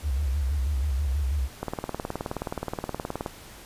sine tone with vibrato, 69.3 Hz, C#2, in tune, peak -23 dBFS, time 0.02-1.49 s, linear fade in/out 50 ms, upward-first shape square, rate 6.2 Hz, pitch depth 110 cents each way
click train, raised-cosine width 1 ms, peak -15 dBFS, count 32, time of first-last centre 1.63-3.262 s, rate 19 Hz
effects pink hiss -46 dBFS RMS until 3.65 s + resampled to 32000 Hz

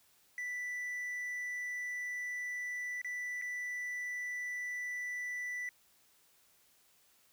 triangle tone with dropouts, 1975.5 Hz, B6, in tune, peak -35 dBFS, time 0.38-5.69 s, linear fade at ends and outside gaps 1 ms, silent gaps 3.016-3.046 / 3.415-3.421 s, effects white hiss -68 dBFS RMS until 7.32 s

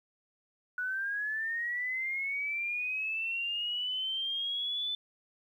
sine linear sweep, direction up, 1466 to 3520 Hz, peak -31 dBFS, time 0.78-4.95 s, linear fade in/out 2 ms, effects 11-bit

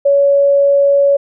sine tone, 562 Hz, C#5, 24 cents sharp, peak -7 dBFS, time 0.05-1.17 s, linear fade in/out 10 ms, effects none

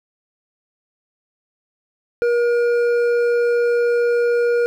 sine tone with hard clipping, 476.6 Hz, A#4, 38 cents sharp, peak -16 dBFS, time 2.22-4.66 s, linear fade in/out 0 ms, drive 7 dB, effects none

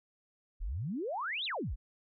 sine exponential two-way sweep, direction up then down, 34.63 to 4091 to 34.63 Hz, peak -33 dBFS, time 0.6-1.76 s, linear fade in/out 20 ms, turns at 1.45 s, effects MP3 32 kbps

